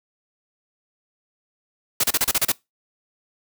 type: noise bursts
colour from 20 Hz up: white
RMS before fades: -19 dBFS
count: 8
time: 2-2.52 s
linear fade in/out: 5 ms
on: 37 ms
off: 32 ms
effects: noise-tail reverb RT60 0.2 s tail -23 dB re dry